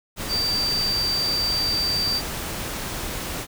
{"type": "tone in noise", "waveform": "sine", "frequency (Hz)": 4659, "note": "D8", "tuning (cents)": -15, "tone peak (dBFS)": -21, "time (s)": [0.28, 2.22], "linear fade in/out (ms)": 50, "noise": "pink", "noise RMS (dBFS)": -30, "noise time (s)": [0.16, 3.47], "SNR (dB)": 6, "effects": []}